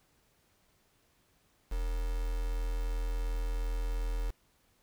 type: tone with quantisation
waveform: sine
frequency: 41.4 Hz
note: E1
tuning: 8 cents sharp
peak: -30 dBFS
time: 1.71-4.31 s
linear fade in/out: 10 ms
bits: 7
effects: pink hiss -70 dBFS RMS until 4.82 s